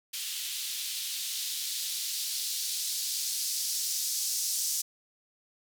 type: noise with band-pass filter sweep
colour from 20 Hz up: violet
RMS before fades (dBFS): -33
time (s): 0.13-4.82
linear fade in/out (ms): 10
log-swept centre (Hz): 3100 to 5700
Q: 1.7
effects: none